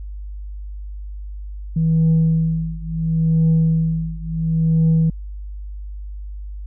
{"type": "tone with tremolo", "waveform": "sine", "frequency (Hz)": 161.8, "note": "E3", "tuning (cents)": -32, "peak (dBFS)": -9, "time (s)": [1.76, 5.1], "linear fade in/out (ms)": 5, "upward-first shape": "triangle", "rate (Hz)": 0.72, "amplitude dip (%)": 95, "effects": ["tanh soft clip ceiling -10 dBFS", "added 50 Hz sine -28 dBFS peak until 6.66 s"]}